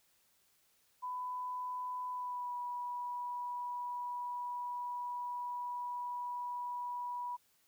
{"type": "tone with pitch glide", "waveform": "sine", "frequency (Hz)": [999, 976.7], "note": ["B5", "B5"], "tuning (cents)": [20, -20], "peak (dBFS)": -37, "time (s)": [1.02, 7.37], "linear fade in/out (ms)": 20, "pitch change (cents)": -40, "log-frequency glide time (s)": [2.11, 2.55], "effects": ["white hiss -72 dBFS RMS until 7.67 s"]}